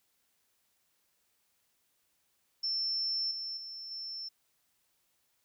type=tone with level steps; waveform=sine; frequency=5360 Hz; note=E8; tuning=28 cents sharp; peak=-30 / -36 / -41 / -38 dBFS; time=2.63-4.29 s; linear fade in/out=10 ms; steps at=3.31 / 3.57 / 3.91 s; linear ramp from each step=2 ms; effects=white hiss -75 dBFS RMS until 5.44 s